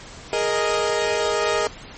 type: chord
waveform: sawtooth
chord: Ab suspended second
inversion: none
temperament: equal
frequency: 415.3 / 466.2 / 622.3 Hz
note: Ab4 / Bb4 / Eb5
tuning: 0 / 0 / 0 cents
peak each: -20 dBFS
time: 0.33-1.67 s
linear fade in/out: 0 ms
effects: pink hiss -40 dBFS RMS until 1.97 s + MP3 32 kbps